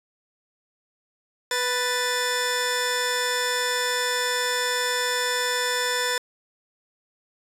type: tone pair together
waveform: 15% pulse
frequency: 493.9 / 1760 Hz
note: B4 / A6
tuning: 0 / 0 cents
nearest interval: octave + minor seventh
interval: 2200 cents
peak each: -19 dBFS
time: 1.51-6.18 s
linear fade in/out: 2 ms
effects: resampled to 32000 Hz

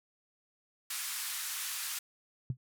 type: band-pass noise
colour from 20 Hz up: white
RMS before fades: -38 dBFS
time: 0.9-1.99 s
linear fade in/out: 5 ms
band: 1100 to 14000 Hz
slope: 24 dB/octave
type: tone with exponential decay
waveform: sine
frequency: 126.1 Hz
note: B2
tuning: 36 cents sharp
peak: -26 dBFS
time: 2.5-2.57 s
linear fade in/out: 2 ms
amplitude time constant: 15 ms
effects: none

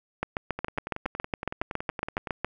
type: two click trains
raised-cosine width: 0.5 ms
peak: -12 / -18 dBFS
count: 17 / 19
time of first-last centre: 0.23-2.446 / 0.59-2.272 s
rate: 7.22 / 10.7 Hz
effects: none

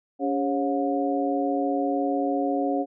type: tone cluster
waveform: sine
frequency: 282.1 / 405.1 / 544 / 718 Hz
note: C#4 / G#4 / C#5 / F5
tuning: +30 / -43 / -33 / +48 cents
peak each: -25 / -31 / -29 / -28 dBFS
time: 0.19-2.86 s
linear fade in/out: 50 ms
effects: none

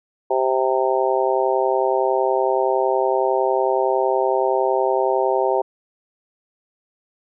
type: harmonic tone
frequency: 130.81 Hz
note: C3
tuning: in tune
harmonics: 3 / 4 / 5 / 6 / 7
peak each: -21 / -22 / -23 / -24 / -24 dBFS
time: 0.3-5.62 s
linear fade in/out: 10 ms
effects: none

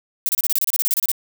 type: noise bursts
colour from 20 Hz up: violet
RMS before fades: -19 dBFS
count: 15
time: 0.26-1.116 s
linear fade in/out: 0 ms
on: 30 ms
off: 29 ms
effects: none

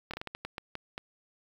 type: slowing click train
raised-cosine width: 0.3 ms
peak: -21 dBFS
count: 10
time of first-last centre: 0.11-0.979 s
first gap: 26 ms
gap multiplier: 1.31
effects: 8-bit

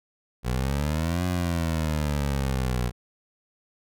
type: exponential two-way sweep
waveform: 20% pulse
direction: up then down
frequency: 59.6 to 91 to 59.6 Hz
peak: -19 dBFS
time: 0.43-2.92 s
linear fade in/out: 50 ms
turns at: 1.26 s
effects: none

